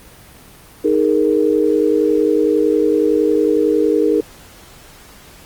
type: chord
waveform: sine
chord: D# suspended fourth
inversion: none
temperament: equal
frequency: 311.1 / 415.3 / 466.2 Hz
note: D#4 / G#4 / A#4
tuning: 0 / 0 / 0 cents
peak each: -16 dBFS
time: 0.84-4.21 s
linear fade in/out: 10 ms
effects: pink hiss -42 dBFS RMS until 5.45 s + Opus 24 kbps